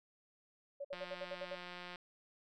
sine tone bursts, 563 Hz, C#5, 27 cents sharp, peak -40 dBFS, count 8, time 0.8-1.554 s, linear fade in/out 10 ms, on 47 ms, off 54 ms
click train, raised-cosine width 0.3 ms, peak -32 dBFS, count 184, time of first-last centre 0.93-1.958 s, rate 178 Hz
effects none

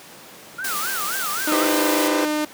sine tone with vibrato, 1365 Hz, F6, 40 cents flat, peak -26 dBFS, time 0.58-1.65 s, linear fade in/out 10 ms, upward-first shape sine, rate 3.8 Hz, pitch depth 260 cents each way
white noise, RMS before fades -27 dBFS, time 0.64-2.08 s, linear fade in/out 5 ms
sawtooth tone with pitch glide, 306.5 to 303 Hz, D#4 to D#4, -26 to -46 cents, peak -16 dBFS, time 1.47-2.45 s, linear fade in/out 5 ms, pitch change -20 cents, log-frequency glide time 1.6-1.81 s
sawtooth chord, C major seventh, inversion first, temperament equal, 329.6 / 392 / 493.9 / 523.3 Hz, E4 / G4 / B4 / C5, 0 / 0 / 0 / 0 cents, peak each -23 dBFS, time 1.52-2.25 s, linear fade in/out 0 ms
effects pink hiss -42 dBFS RMS until 2.53 s + high-pass 200 Hz 12 dB/octave

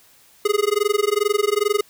square tone with amplitude modulation, 415.3 Hz, G#4, in tune, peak -14 dBFS, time 0.45-1.81 s, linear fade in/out 5 ms, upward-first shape sine, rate 22.4 Hz, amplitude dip 100%, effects white hiss -53 dBFS RMS until 1.89 s

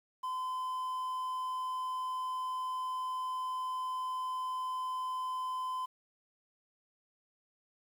triangle tone with quantisation, 1022 Hz, C6, 41 cents flat, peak -32 dBFS, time 0.23-5.86 s, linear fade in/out 10 ms, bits 10, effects none

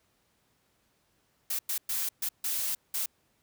blue noise bursts at uneven times, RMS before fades -31 dBFS, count 6, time 1.5-1.59 / 1.69-1.78 / 1.89-2.09 / 2.22-2.29 / 2.44-2.75 / 2.94-3.06 s, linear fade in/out 5 ms, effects pink hiss -71 dBFS RMS until 3.42 s + high-pass 60 Hz 12 dB/octave

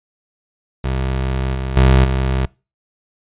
25% pulse tone with level steps, 65.41 Hz, C2, in tune, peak -14 / -17 / -5 / -12 dBFS, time 0.84-2.46 s, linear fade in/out 5 ms, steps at 1.54 / 1.76 / 2.04 s, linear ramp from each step 10 ms, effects noise-tail reverb RT60 0.3 s tail -24 dB re dry + resampled to 8000 Hz

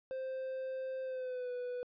triangle tone with pitch glide, 523.3 to 493.9 Hz, C5 to B4, 0 to 0 cents, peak -35 dBFS, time 0.11-1.83 s, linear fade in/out 0 ms, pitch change -100 cents, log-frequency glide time 1.03-1.51 s, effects resampled to 11025 Hz

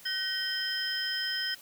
sine tone cluster, 1521 / 1884 / 3135 / 5110 Hz, F#6 / A#6 / G7 / D#8, +47 / +18 / -1 / +45 cents, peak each -36 / -37 / -35 / -33 dBFS, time 0.05-1.55 s, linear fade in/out 10 ms, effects white hiss -52 dBFS RMS until 1.61 s

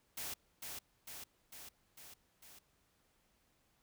white noise with echo, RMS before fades -43 dBFS, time 0.17-0.34 s, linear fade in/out 5 ms, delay 450 ms, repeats 5, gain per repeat -3 dB, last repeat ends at 2.59 s, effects pink hiss -75 dBFS RMS until 3.82 s

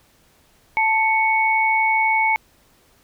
sine tone pair together, 881.9 / 2217 Hz, A5 / C#7, +4 / 0 cents, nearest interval octave + major third, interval 1596 cents, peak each -18 dBFS, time 0.77-2.36 s, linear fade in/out 0 ms, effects pink hiss -57 dBFS RMS until 3.03 s

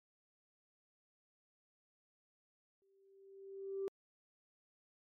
sine tone with exponential growth, 390.3 Hz, G4, 8 cents flat, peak -34 dBFS, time 2.82-3.88 s, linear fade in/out 0 ms, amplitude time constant 230 ms, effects tanh soft clip ceiling -32 dBFS + MP3 64 kbps

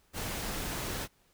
pink noise, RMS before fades -36 dBFS, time 0.13-1.08 s, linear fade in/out 50 ms, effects pink hiss -68 dBFS RMS until 1.33 s

